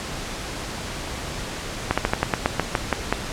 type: slowing click train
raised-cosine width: 0.5 ms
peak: -3 dBFS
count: 11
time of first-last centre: 1.91-3.126 s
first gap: 66 ms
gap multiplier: 1.13
effects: pink hiss -31 dBFS RMS until 3.32 s + low-pass 8000 Hz 12 dB/octave